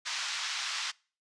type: band-pass noise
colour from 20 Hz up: white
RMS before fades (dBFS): -35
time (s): 0.05-0.92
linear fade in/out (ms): 20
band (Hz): 1000 to 5700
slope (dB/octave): 24
effects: noise-tail reverb RT60 0.4 s tail -25 dB re dry + resampled to 22050 Hz